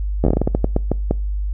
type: slowing click train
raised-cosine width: 2 ms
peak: -3 dBFS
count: 14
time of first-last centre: 0.24-1.11 s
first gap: 11 ms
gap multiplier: 1.27
effects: noise-tail reverb RT60 0.4 s tail -25 dB re dry + added 50 Hz sine -19 dBFS peak until 1.53 s